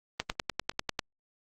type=click train; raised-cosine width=0.2 ms; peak=-11 dBFS; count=9; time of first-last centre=0.2-0.992 s; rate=10.1 Hz; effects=Opus 24 kbps